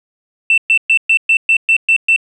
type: tone bursts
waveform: sine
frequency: 2677 Hz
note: E7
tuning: 26 cents sharp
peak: -6 dBFS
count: 9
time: 0.5-2.162 s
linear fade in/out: 2 ms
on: 78 ms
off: 120 ms
effects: tanh soft clip ceiling -4 dBFS